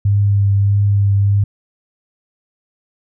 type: tone with vibrato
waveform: sine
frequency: 100.5 Hz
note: G2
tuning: 44 cents sharp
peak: -10 dBFS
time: 0.05-1.44 s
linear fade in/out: 5 ms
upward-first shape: triangle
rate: 1.6 Hz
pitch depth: 20 cents each way
effects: none